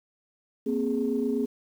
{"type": "tone cluster", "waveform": "sine", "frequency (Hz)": [234.6, 262.8, 416.4], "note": ["A#3", "C4", "G#4"], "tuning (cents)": [11, 8, 5], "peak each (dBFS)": -28, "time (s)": [0.66, 1.46], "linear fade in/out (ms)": 10, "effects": ["tanh soft clip ceiling -15 dBFS", "9-bit"]}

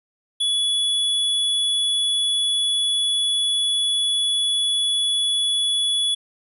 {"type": "tone", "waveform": "square", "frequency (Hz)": 3405, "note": "G#7", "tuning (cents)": 42, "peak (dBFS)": -19, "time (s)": [0.4, 6.15], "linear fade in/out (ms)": 10, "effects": ["resampled to 32000 Hz"]}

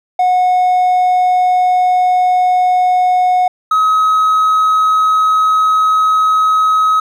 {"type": "tone pair in turn", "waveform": "triangle", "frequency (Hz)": [730, 1273.5], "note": ["F#5", "D#6"], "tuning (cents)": [-24, 40], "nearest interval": "minor seventh", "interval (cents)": 964, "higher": "second", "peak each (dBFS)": -6, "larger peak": "neither", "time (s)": [[0.19, 3.48], [3.71, 7]], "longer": "neither", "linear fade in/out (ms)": 5, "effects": ["tanh soft clip ceiling -2 dBFS"]}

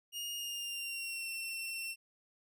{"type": "tone with pitch glide", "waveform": "sawtooth", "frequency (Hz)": [2850, 2706], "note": ["F7", "E7"], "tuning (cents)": [34, 45], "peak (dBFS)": -35, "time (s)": [0.12, 1.96], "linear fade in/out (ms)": 50, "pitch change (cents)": -89, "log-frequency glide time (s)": [0.36, 1.28], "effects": []}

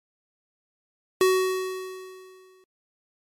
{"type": "tone with exponential decay", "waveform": "square", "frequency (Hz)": 374, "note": "F#4", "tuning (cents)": 19, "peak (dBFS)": -16, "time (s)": [1.21, 2.64], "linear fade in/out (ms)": 1, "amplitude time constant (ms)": 310, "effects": ["MP3 64 kbps"]}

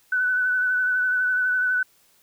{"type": "tone with vibrato", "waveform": "sine", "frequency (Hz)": 1497, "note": "F#6", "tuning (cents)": 20, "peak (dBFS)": -19, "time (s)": [0.12, 1.83], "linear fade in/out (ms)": 5, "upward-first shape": "sine", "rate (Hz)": 12, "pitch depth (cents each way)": 26, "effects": ["white hiss -60 dBFS RMS until 2.22 s"]}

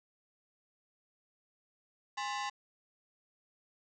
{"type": "ring-modulated tone", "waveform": "sawtooth", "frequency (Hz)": 938, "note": "A#5", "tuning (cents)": 11, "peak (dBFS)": -28, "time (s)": [2.17, 2.5], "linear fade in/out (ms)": 10, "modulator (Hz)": 117, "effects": ["resampled to 16000 Hz", "10-bit"]}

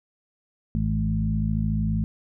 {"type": "harmonic tone with a mistuned harmonic", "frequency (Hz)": 53.6, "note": "A1", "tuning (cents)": -45, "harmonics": [1, 2, 3, 4], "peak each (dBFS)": [-27, -27, -27, -27], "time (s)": [0.75, 2.04], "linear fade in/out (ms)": 0, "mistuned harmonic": 2, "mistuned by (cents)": -20, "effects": []}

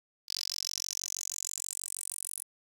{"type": "tone with high-pass filter sweep", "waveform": "10% pulse", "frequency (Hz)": 46.25, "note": "F#1", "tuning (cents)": 0, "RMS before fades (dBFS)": -38, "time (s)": [0.28, 2.43], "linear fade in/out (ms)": 10, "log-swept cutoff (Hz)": [4700, 10000], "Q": 7.2, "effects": ["9-bit"]}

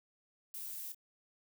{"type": "noise with echo", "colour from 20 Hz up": "violet", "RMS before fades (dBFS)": -44, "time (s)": [0.54, 0.92], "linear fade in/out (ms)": 2, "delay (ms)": 27, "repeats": 1, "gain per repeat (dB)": -10, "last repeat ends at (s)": 0.947, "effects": []}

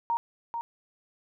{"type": "tone with echo", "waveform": "sine", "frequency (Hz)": 932.3, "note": "A#5", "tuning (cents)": 0, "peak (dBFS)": -24, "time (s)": [0.1, 0.17], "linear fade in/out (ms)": 0, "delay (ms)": 440, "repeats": 1, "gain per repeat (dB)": -6, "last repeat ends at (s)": 0.61, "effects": []}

